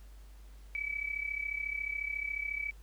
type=tone with amplitude modulation; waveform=sine; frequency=2292 Hz; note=D7; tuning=43 cents flat; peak=-30 dBFS; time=0.75-2.71 s; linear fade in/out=0 ms; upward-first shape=sine; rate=34.1 Hz; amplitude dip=80%; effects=added 50 Hz sine -49 dBFS peak until 2.82 s + pink hiss -64 dBFS RMS until 2.82 s